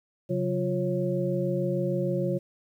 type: tone cluster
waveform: sine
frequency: 136.8 / 183.4 / 352.1 / 547 Hz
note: C#3 / F#3 / F4 / C#5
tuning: -23 / -15 / +14 / -23 cents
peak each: -30 dBFS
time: 0.29-2.39 s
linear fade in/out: 20 ms
effects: 10-bit